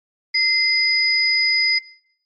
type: tone pair together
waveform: sine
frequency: 2074 / 4963 Hz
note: C7 / D#8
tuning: -16 / -5 cents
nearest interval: octave + minor third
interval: 1511 cents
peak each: -18 dBFS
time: 0.34-1.79 s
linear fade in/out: 10 ms
effects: noise-tail reverb RT60 0.7 s tail -23 dB re dry + MP3 32 kbps